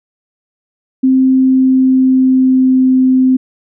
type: tone with pitch glide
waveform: sine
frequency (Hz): 261.6 to 258.7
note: C4 to C4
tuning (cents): 0 to -19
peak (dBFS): -6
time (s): 1.03-3.37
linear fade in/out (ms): 10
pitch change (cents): -19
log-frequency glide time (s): 1.32-2.97
effects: none